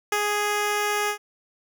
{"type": "tone with ADSR envelope", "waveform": "10% pulse", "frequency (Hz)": 415.3, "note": "G#4", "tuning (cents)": 0, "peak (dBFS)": -12, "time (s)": [0.12, 1.18], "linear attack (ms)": 4, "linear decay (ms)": 57, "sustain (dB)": -2, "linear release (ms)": 91, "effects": []}